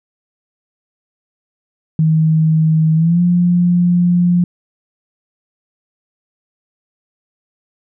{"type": "tone with pitch glide", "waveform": "sine", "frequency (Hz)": [158.5, 175.87], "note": ["D#3", "F3"], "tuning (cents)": [32, 12], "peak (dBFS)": -9, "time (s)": [1.99, 4.44], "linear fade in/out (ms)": 2, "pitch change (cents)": 180, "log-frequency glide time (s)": [2.95, 3.21], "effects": []}